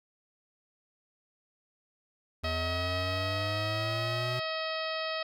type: exponential sweep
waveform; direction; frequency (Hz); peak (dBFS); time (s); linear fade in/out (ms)
square; up; 81.1 to 124.1; -34; 2.43-4.4; 10
type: harmonic tone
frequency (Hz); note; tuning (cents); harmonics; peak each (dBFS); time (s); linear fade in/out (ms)
638; D#5; +43; 1 / 2 / 3 / 4 / 5 / 6 / 7 / 8; -35 / -38 / -40 / -41 / -42 / -43 / -43 / -44; 2.44-5.23; 5
effects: none